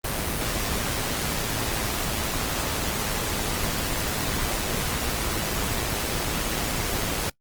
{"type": "noise with amplitude modulation", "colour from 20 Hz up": "pink", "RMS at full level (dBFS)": -25, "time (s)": [0.04, 7.3], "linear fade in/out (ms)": 5, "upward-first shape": "sine", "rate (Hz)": 108, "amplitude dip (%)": 45, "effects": ["noise-tail reverb RT60 0.1 s tail -25 dB re dry", "Opus 24 kbps"]}